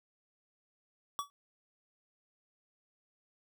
square tone with exponential decay, 1140 Hz, C#6, 48 cents sharp, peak -30 dBFS, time 1.19-1.3 s, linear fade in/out 0 ms, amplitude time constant 23 ms, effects none

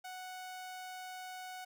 sawtooth tone, 740 Hz, F#5, in tune, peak -40 dBFS, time 0.04-1.65 s, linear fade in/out 10 ms, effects none

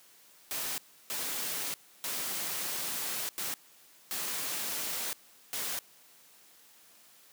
white noise bursts at uneven times, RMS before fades -35 dBFS, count 6, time 0.51-0.78 / 1.1-1.74 / 2.04-3.29 / 3.38-3.54 / 4.11-5.13 / 5.53-5.79 s, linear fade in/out 0 ms, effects white hiss -59 dBFS RMS until 7.32 s + high-pass 150 Hz 12 dB/octave

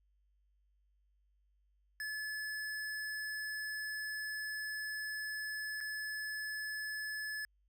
square tone with dropouts, 1720 Hz, A6, 40 cents flat, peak -39 dBFS, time 2-7.45 s, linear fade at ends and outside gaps 1 ms, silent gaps 5.805-5.81 s, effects added 50 Hz sine -70 dBFS peak until 7.68 s

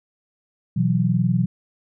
sine chord, B suspended fourth, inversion none, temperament equal, 123.47 / 164.81 / 185 Hz, B2 / E3 / F#3, 0 / 0 / 0 cents, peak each -21 dBFS, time 0.76-1.46 s, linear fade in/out 10 ms, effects none

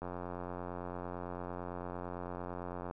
click train, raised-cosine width 1 ms, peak -27 dBFS, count 258, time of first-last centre 0.02-2.911 s, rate 88.9 Hz, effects none

